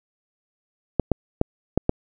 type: clicks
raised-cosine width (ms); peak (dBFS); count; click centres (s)
2; -4; 5; 0.997 / 1.117 / 1.414 / 1.776 / 1.894
effects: none